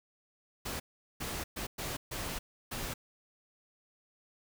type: noise bursts at uneven times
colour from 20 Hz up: pink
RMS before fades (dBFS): -38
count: 6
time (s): 0.65-0.8 / 1.2-1.44 / 1.56-1.67 / 1.78-1.97 / 2.11-2.39 / 2.71-2.94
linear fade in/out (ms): 10
effects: none